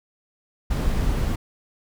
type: noise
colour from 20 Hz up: brown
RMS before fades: -22 dBFS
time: 0.7-1.36 s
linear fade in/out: 10 ms
effects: none